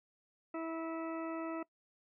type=harmonic tone; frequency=326.1 Hz; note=E4; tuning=19 cents flat; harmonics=1 / 2 / 3 / 4 / 6 / 7 / 8; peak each=-39 / -43 / -50 / -46 / -54 / -63 / -56 dBFS; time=0.54-1.63 s; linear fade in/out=5 ms; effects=noise-tail reverb RT60 0.1 s tail -21 dB re dry